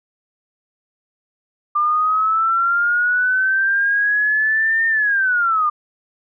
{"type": "linear two-way sweep", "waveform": "sine", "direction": "up then down", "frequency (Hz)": [1190, 1822, 1190], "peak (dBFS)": -14, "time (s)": [1.75, 5.7], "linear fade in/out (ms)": 10, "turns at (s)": 4.87, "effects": []}